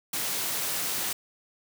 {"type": "high-pass noise", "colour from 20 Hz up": "white", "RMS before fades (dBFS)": -30, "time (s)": [0.13, 1.13], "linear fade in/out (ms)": 5, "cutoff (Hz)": 100, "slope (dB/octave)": 96, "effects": []}